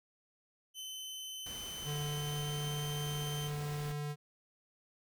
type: tone with pitch glide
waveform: sawtooth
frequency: 3051 to 3108 Hz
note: G7 to G7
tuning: -48 to -16 cents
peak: -39 dBFS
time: 0.74-3.51 s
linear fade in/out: 50 ms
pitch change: +32 cents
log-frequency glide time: 2-2.84 s
type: noise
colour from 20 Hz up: pink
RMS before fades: -49 dBFS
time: 1.46-3.92 s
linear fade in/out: 2 ms
type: tone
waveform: square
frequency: 147.2 Hz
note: D3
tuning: 4 cents sharp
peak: -37 dBFS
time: 1.84-4.16 s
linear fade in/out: 50 ms
effects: none